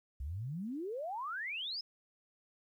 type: exponential sweep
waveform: sine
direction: up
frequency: 61.8 to 5274 Hz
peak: -37 dBFS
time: 0.2-1.81 s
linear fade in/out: 5 ms
effects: 12-bit